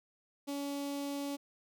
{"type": "tone with notch filter", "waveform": "sawtooth", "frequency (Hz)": 282.7, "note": "C#4", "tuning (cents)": 34, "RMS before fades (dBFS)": -38, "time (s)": [0.47, 1.37], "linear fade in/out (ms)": 20, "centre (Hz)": 1600, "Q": 1, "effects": []}